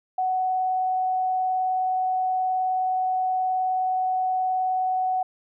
sine tone with vibrato, 745 Hz, F#5, 12 cents sharp, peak -21 dBFS, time 0.18-5.23 s, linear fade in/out 5 ms, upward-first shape triangle, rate 19 Hz, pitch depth 8 cents each way, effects none

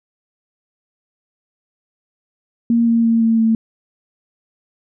sine tone with pitch steps, 233.1 / 230.8 / 228.6 / 226.3 / 224.1 Hz, A#3 / A#3 / A#3 / A3 / A3, 0 / -17 / -34 / +49 / +32 cents, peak -11 dBFS, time 2.7-3.55 s, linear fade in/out 2 ms, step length 170 ms, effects none

